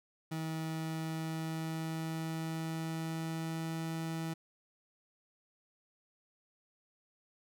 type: tone with pitch glide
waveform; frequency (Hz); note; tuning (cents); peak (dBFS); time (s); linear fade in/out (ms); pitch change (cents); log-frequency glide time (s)
30% pulse; 160 to 162.7; D#3 to E3; +49 to -22; -33; 0.31-4.34; 10; +29; 0.56-3.88
effects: none